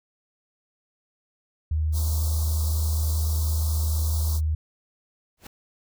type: tone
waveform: sine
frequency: 77.78 Hz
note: D#2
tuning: in tune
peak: -21 dBFS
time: 1.71-4.55 s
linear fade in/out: 5 ms
type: band-stop noise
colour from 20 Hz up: white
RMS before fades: -35 dBFS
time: 1.92-4.41 s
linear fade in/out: 50 ms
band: 1200 to 3900 Hz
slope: 48 dB/octave
type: noise with exponential growth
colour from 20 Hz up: pink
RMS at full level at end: -36 dBFS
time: 5.37-5.47 s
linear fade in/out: 5 ms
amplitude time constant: 20 ms
effects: none